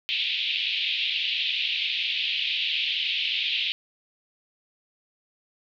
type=band-pass noise; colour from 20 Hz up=pink; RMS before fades=-27 dBFS; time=0.09-3.72 s; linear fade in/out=0 ms; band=2500 to 3800 Hz; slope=48 dB/octave; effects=none